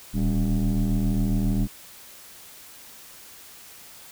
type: tone with frequency modulation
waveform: sine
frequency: 116.3 Hz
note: A#2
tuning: 4 cents flat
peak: -17 dBFS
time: 0.13-1.68 s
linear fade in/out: 50 ms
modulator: 80 Hz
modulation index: 1.7
effects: tanh soft clip ceiling -19 dBFS + white hiss -46 dBFS RMS until 4.11 s